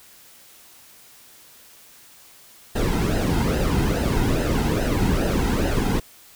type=noise with flanger; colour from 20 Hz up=brown; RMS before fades=-21 dBFS; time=2.75-6 s; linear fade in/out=10 ms; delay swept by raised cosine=0.87 to 1.77 ms; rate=2.4 Hz; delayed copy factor=-0.65; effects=white hiss -49 dBFS RMS until 6.35 s